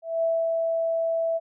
sine tone with ADSR envelope, 659.3 Hz, E5, in tune, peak -20 dBFS, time 0.02-1.4 s, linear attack 210 ms, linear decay 240 ms, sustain -2 dB, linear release 36 ms, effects none

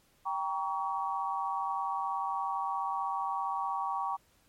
sine chord, G diminished, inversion none, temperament just, 784 / 940.8 / 1128.9 Hz, G5 / Bb5 / Db6, 0 / +16 / +31 cents, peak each -35 / -35 / -34 dBFS, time 0.25-4.17 s, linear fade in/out 20 ms, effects pink hiss -67 dBFS RMS until 4.48 s + MP3 64 kbps

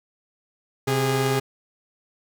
sawtooth tone pair together, 130.81 / 410.2 Hz, C3 / G#4, 0 / -21 cents, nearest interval octave + minor sixth, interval 1979 cents, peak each -19 dBFS, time 0.87-1.4 s, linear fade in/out 10 ms, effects none

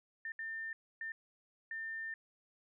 sine tone bursts at uneven times, 1800 Hz, A6, 39 cents sharp, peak -39 dBFS, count 4, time 0.25-0.32 / 0.39-0.73 / 1.01-1.12 / 1.71-2.14 s, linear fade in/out 2 ms, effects none

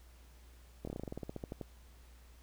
slowing click train, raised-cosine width 2 ms, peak -27 dBFS, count 16, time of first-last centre 0.85-1.613 s, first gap 24 ms, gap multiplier 1.1, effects added 60 Hz sine -56 dBFS peak until 2.42 s + pink hiss -65 dBFS RMS until 2.42 s

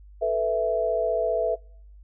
sine chord, A suspended second, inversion none, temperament just, 440 / 495 / 660 Hz, A4 / B4 / E5, 0 / +4 / +2 cents, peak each -28 / -27 / -23 dBFS, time 0.21-1.56 s, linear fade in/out 20 ms, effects noise-tail reverb RT60 0.6 s tail -26 dB re dry + added 50 Hz sine -45 dBFS peak until 2.03 s

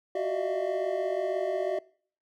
triangle tone cluster, 360.2 / 376.6 / 604 / 650 / 692 Hz, F#4 / F#4 / D5 / E5 / F5, -46 / +31 / +48 / -24 / -16 cents, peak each -39 / -30 / -30 / -31 / -35 dBFS, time 0.15-1.79 s, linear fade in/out 5 ms, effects noise-tail reverb RT60 0.5 s tail -23 dB re dry

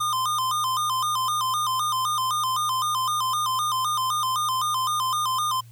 square tone with vibrato, 1123 Hz, C#6, 22 cents sharp, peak -23 dBFS, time 0-5.61 s, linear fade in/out 10 ms, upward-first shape square, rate 3.9 Hz, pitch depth 140 cents each way, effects added 116 Hz sine -44 dBFS peak until 5.71 s + white hiss -58 dBFS RMS until 5.71 s

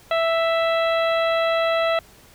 harmonic tone, 660 Hz, E5, 2 cents sharp, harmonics 1 / 2 / 3 / 4 / 5 / 6, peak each -19 / -25 / -29 / -31 / -33 / -35 dBFS, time 0.11-1.99 s, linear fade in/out 2 ms, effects pink hiss -50 dBFS RMS until 2.34 s

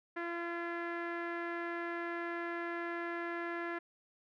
sawtooth tone with low-pass filter, 341.6 Hz, F4, 38 cents flat, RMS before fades -39 dBFS, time 0.16-3.79 s, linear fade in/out 10 ms, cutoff 1800 Hz, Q 3.4, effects none

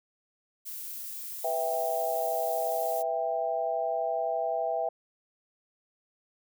violet noise, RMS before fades -39 dBFS, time 0.65-3.03 s, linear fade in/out 20 ms
sine chord, E minor, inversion second, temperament just, 494.4 / 659.3 / 791.1 Hz, B4 / E5 / G5, +2 / 0 / +16 cents, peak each -35 / -29 / -32 dBFS, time 1.44-4.89 s, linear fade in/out 5 ms
effects none

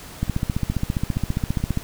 two click trains, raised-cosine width 5 ms, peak -23 / -9 dBFS, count 4 / 24, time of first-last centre 0.28-1.602 / 0.23-1.774 s, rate 2.27 / 14.9 Hz, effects pink hiss -40 dBFS RMS until 1.83 s

